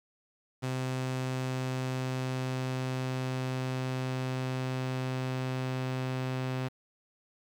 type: tone with low-pass filter sweep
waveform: sawtooth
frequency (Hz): 129.4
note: C3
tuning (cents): -19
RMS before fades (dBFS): -33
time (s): 0.62-6.69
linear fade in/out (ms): 20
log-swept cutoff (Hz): 8900 to 4500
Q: 0.76
effects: 9-bit